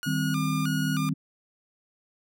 sawtooth tone with vibrato, 1318.5 Hz, E6, in tune, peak -28 dBFS, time 0.03-1.09 s, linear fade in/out 0 ms, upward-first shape square, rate 1.6 Hz, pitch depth 160 cents each way
sine chord, C minor, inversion first, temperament equal, 155.56 / 196 / 261.6 Hz, Eb3 / G3 / C4, 0 / 0 / 0 cents, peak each -27 / -31 / -29 dBFS, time 0.06-1.14 s, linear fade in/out 10 ms
effects none

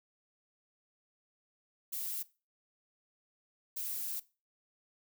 violet noise bursts at uneven times, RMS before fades -38 dBFS, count 2, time 1.92-2.23 / 3.76-4.2 s, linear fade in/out 10 ms, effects noise-tail reverb RT60 0.3 s tail -19 dB re dry

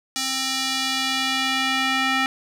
square tone with band-pass filter sweep, 264.2 Hz, C4, 17 cents sharp, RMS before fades -23 dBFS, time 0.16-2.26 s, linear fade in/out 0 ms, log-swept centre 5600 to 2100 Hz, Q 1.2, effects 7-bit

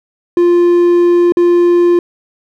triangle tone with dropouts, 348.9 Hz, F4, 2 cents flat, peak -4 dBFS, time 0.37-1.99 s, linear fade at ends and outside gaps 2 ms, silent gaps 1.322-1.37 s, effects none

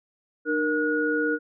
sine tone cluster, 302.7 / 467.7 / 1450 Hz, D#4 / A#4 / F#6, -48 / +6 / -35 cents, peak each -26 dBFS, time 0.45-1.39 s, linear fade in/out 50 ms, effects none

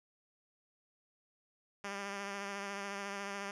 5% pulse tone with vibrato, 199.5 Hz, G3, 31 cents sharp, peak -28 dBFS, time 1.84-3.51 s, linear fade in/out 2 ms, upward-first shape triangle, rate 14 Hz, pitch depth 30 cents each way, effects low-pass 7000 Hz 12 dB/octave

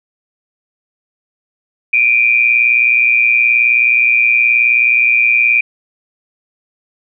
sine tone pair together, 2349 / 2468 Hz, D7 / D#7, 0 / -15 cents, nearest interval minor second, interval 85 cents, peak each -11 dBFS, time 1.93-5.61 s, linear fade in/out 5 ms, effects none

